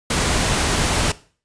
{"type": "noise", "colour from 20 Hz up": "pink", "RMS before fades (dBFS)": -19, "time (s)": [0.1, 1.12], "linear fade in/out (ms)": 5, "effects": ["noise-tail reverb RT60 0.4 s tail -18 dB re dry", "resampled to 22050 Hz"]}